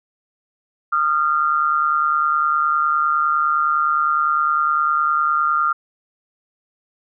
sine tone pair together, 1223.2 / 1373 Hz, D#6 / F6, -30 / -30 cents, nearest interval major second, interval 200 cents, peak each -18 dBFS, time 0.92-5.73 s, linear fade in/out 10 ms, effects none

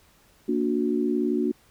sine chord, Bb augmented, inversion none, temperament just, 233.1 / 291.4 / 364.2 Hz, Bb3 / D4 / F#4, 0 / -13 / -27 cents, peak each -26 dBFS, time 0.48-1.52 s, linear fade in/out 10 ms, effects pink hiss -59 dBFS RMS until 1.7 s

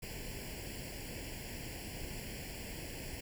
pink noise with comb filter, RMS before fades -44 dBFS, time 0.02-3.21 s, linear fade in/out 10 ms, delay 0.4 ms, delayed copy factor +0.9, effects none

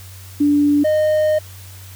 sine / triangle tone pair in turn, 290.8 / 615 Hz, D4 / D#5, -17 / -20 cents, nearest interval octave + minor second, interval 1297 cents, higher second, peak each -11 dBFS, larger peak neither, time 0.4-0.84 / 0.84-1.39 s, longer second, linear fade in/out 10 ms, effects added 94 Hz sine -36 dBFS peak until 1.95 s + white hiss -42 dBFS RMS until 1.95 s

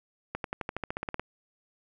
accelerating click train, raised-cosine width 0.5 ms, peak -17 dBFS, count 13, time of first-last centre 0.35-1.196 s, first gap 92 ms, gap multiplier 0.95, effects none

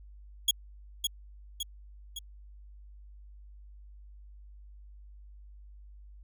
sawtooth tone with echo, 3328 Hz, G#7, 3 cents sharp, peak -18 dBFS, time 0.48-0.51 s, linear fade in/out 5 ms, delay 560 ms, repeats 3, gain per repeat -5 dB, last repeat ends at 2.19 s, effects added 50 Hz sine -48 dBFS peak until 6.23 s

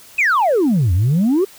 sine exponential two-way sweep, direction down then up, 2635 to 82.4 to 409.4 Hz, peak -10 dBFS, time 0.18-1.45 s, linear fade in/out 10 ms, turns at 0.93 s, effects tanh soft clip ceiling -10 dBFS + white hiss -43 dBFS RMS until 1.58 s

